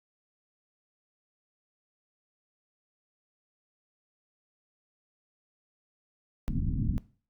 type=low-pass noise; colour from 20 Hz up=pink; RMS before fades=-29 dBFS; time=6.48-6.98 s; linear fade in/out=0 ms; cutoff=270 Hz; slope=48 dB/octave; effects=noise-tail reverb RT60 0.4 s tail -19 dB re dry + Opus 48 kbps